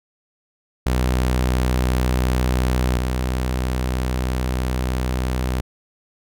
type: tone pair in turn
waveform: sawtooth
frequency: 62.8 / 63.16 Hz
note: B1 / B1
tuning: +30 / +39 cents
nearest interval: unison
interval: 9 cents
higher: second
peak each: -13 / -16 dBFS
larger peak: first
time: 0.86-2.98 / 2.98-5.61 s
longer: second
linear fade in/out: 5 ms
effects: none